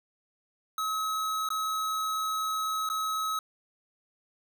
square tone with dropouts, 1282 Hz, E6, 49 cents flat, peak -29 dBFS, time 0.78-3.39 s, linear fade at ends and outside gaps 2 ms, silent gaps 1.489-1.503 / 2.89-2.899 s, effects none

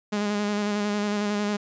sawtooth tone with vibrato, 206.8 Hz, G#3, 7 cents flat, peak -20 dBFS, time 0.12-1.57 s, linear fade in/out 10 ms, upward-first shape square, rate 11 Hz, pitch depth 20 cents each way, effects resampled to 16000 Hz

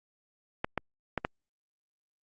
clicks, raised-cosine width 0.5 ms, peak -14 dBFS, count 4, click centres 0.645 / 0.777 / 1.177 / 1.249 s, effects Opus 48 kbps

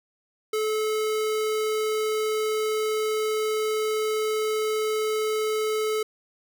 square tone, 432.4 Hz, A4, 30 cents flat, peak -24 dBFS, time 0.53-6.03 s, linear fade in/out 5 ms, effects none

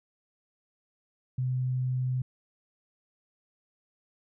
sine tone, 127.7 Hz, C3, 42 cents flat, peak -26 dBFS, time 1.38-2.22 s, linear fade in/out 5 ms, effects none

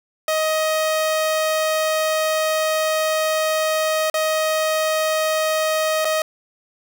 sawtooth tone with dropouts, 628 Hz, D#5, 16 cents sharp, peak -14 dBFS, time 0.28-6.22 s, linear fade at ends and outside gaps 2 ms, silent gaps 4.1-4.141 / 6.047-6.052 s, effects none

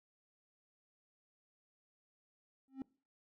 triangle tone with exponential growth, 266.4 Hz, C4, 31 cents sharp, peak -34 dBFS, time 2.68-2.82 s, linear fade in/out 1 ms, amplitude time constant 30 ms, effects noise-tail reverb RT60 0.4 s tail -23 dB re dry

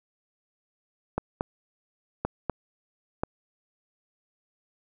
clicks, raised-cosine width 1 ms, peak -12 dBFS, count 5, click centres 1.18 / 1.409 / 2.25 / 2.497 / 3.235 s, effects none

